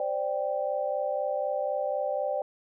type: chord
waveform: sine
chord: C suspended second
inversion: none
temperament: equal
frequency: 523.3 / 587.3 / 784 Hz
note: C5 / D5 / G5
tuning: 0 / 0 / 0 cents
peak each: -32 / -29 / -33 dBFS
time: 0-2.42 s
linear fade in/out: 2 ms
effects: none